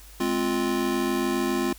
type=chord; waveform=square; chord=F minor; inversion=first; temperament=just; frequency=209.5 / 261.9 / 349.2 Hz; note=Ab3 / C4 / F4; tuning=+15 / +2 / 0 cents; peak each=-31 / -28 / -27 dBFS; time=0.2-1.73 s; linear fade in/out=5 ms; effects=added 50 Hz sine -46 dBFS peak until 1.78 s + white hiss -50 dBFS RMS until 1.78 s